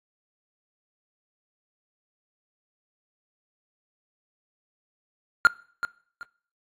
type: tone with echo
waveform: triangle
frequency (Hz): 1403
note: F6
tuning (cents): +8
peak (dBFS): -9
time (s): 5.45-5.47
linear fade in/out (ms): 0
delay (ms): 380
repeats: 2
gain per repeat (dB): -12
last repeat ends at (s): 6.23
effects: noise-tail reverb RT60 0.5 s tail -22 dB re dry + AAC 64 kbps